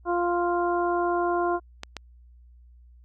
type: harmonic tone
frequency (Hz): 349.1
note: F4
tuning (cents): -1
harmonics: 1 / 2 / 3 / 4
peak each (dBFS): -25 / -27 / -29 / -34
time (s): 0.05-1.6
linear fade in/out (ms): 50
type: clicks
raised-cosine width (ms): 0.2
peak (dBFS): -16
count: 2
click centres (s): 1.834 / 1.967
effects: added 60 Hz sine -49 dBFS peak until 3.04 s + Opus 48 kbps